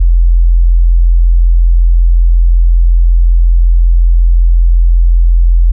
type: tone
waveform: sine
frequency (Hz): 42.71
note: F1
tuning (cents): -38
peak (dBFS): -3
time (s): 0-5.72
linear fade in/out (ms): 10
effects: none